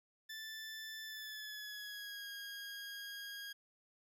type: tone with pitch glide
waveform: 20% pulse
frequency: 1760 to 1632.7 Hz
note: A6 to G#6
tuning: 0 to -30 cents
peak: -40 dBFS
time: 0.29-3.53 s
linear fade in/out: 10 ms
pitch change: -130 cents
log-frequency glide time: 1.05-2.29 s
effects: none